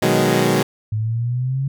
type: chord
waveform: 15% pulse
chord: G# minor seventh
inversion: first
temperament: equal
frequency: 123.47 / 155.56 / 185 / 207.7 Hz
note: B2 / D#3 / F#3 / G#3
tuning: 0 / 0 / 0 / 0 cents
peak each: -14 dBFS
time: 0.02-0.63 s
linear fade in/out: 5 ms
type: exponential sweep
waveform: sine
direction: up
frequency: 106.2 to 138.59 Hz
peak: -18 dBFS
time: 0.92-1.68 s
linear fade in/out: 5 ms
effects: none